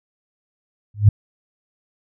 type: tone with exponential growth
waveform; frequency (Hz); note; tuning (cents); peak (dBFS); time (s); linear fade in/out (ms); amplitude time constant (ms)
sine; 103.83; G#2; 0; -3; 0.94-1.09; 5; 31
effects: none